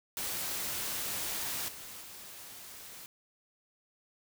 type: noise with level steps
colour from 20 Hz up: white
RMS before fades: -36 / -46 / -48 dBFS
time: 0.17-3.06 s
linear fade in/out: 0 ms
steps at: 1.68 / 2.01 s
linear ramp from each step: 5 ms
effects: none

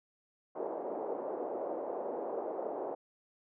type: band-pass noise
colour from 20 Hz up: pink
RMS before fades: -38 dBFS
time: 0.55-2.95 s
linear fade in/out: 10 ms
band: 380 to 730 Hz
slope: 24 dB/octave
effects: none

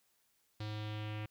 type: tone with low-pass filter sweep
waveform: square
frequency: 106.6 Hz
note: G#2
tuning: 46 cents sharp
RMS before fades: -41 dBFS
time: 0.6-1.26 s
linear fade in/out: 5 ms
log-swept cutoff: 4200 to 2600 Hz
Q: 3
effects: white hiss -75 dBFS RMS until 1.3 s

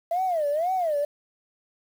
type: tone with vibrato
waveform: sine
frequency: 659.3 Hz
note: E5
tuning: in tune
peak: -21 dBFS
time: 0.11-1.05 s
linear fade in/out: 5 ms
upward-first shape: sine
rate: 2 Hz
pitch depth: 240 cents each way
effects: tanh soft clip ceiling -18 dBFS + 8-bit

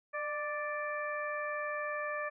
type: harmonic tone with a mistuned harmonic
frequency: 587.3 Hz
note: D5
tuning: in tune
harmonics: 1 / 2 / 3 / 4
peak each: -38 / -39 / -39 / -45 dBFS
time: 0.13-2.3 s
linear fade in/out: 20 ms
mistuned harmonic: 1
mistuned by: +31 cents
effects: none

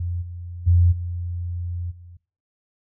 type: tone with level steps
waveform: sine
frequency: 87.31 Hz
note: F2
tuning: in tune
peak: -23 / -31 / -12 / -25 / -40 dBFS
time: 0-2.17 s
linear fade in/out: 5 ms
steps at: 0.21 / 0.66 / 0.91 / 1.9 s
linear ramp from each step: 20 ms
effects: noise-tail reverb RT60 0.4 s tail -23 dB re dry

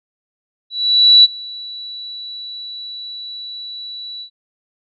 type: tone with ADSR envelope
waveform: sine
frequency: 3938 Hz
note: B7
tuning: 6 cents flat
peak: -3 dBFS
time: 0.7-4.3 s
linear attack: 540 ms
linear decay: 27 ms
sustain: -24 dB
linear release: 88 ms
effects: none

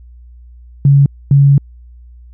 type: tone pair in turn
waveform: sine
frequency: 140 / 140 Hz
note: C#3 / C#3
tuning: +18 / +18 cents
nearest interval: unison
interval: 0 cents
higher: neither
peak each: -4 dBFS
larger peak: neither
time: 0.85-1.06 / 1.31-1.58 s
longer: second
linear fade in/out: 2 ms
effects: added 60 Hz sine -35 dBFS peak until 2.33 s

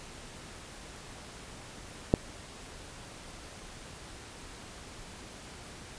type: click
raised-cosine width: 2 ms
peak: -7 dBFS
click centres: 2.139 s
effects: pink hiss -47 dBFS RMS until 5.98 s + resampled to 22050 Hz

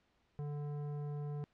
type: tone with tanh clipping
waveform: triangle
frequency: 146.4 Hz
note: D3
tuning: 5 cents flat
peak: -40 dBFS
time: 0.39-1.44 s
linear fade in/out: 0 ms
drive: 17 dB
effects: pink hiss -75 dBFS RMS until 1.53 s + low-pass 4000 Hz 12 dB/octave

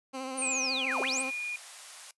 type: tone with vibrato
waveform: 15% pulse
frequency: 262.6 Hz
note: C4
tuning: 6 cents sharp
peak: -29 dBFS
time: 0.13-1.31 s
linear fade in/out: 20 ms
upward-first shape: sine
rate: 14 Hz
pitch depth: 32 cents each way
type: linear two-way sweep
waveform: sine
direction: down then up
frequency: 9380 to 338.5 to 9380 Hz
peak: -30 dBFS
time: 0.37-1.23 s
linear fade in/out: 20 ms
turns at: 1.01 s
type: tone with pitch glide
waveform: sine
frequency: 2489 to 2435 Hz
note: D#7 to D#7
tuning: 0 to -38 cents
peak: -32 dBFS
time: 0.42-1.56 s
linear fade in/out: 2 ms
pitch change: -38 cents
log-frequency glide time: 0.61-0.92 s
type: high-pass noise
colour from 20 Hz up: white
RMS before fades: -46 dBFS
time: 0.91-2.11 s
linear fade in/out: 2 ms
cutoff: 600 Hz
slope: 24 dB/octave
effects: noise-tail reverb RT60 0.1 s tail -19 dB re dry + resampled to 24000 Hz

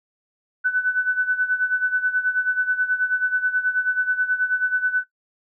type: tone with tremolo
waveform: sine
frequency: 1500 Hz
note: F#6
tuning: 23 cents sharp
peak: -15 dBFS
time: 0.64-5.04 s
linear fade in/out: 20 ms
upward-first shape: sine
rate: 9.3 Hz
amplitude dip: 75%
effects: noise-tail reverb RT60 0.1 s tail -17 dB re dry

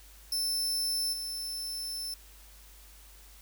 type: tone with level steps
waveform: sawtooth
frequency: 5300 Hz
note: E8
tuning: 9 cents sharp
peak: -26 / -32 dBFS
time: 0.32-2.14 s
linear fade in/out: 2 ms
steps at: 1.12 s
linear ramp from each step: 20 ms
effects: added 50 Hz sine -53 dBFS peak until 3.41 s + white hiss -56 dBFS RMS until 3.41 s

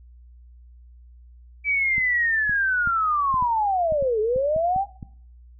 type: linear two-way sweep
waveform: sine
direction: down then up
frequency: 2314 to 417.6 to 811 Hz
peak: -19 dBFS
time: 1.64-4.86 s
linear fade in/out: 50 ms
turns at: 4.2 s
type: clicks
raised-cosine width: 5 ms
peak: -22 dBFS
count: 11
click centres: 1.981 / 2.495 / 2.874 / 3.342 / 3.425 / 3.923 / 4.025 / 4.361 / 4.563 / 4.762 / 5.028 s
effects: noise-tail reverb RT60 0.6 s tail -19 dB re dry + added 60 Hz sine -45 dBFS peak until 5.59 s

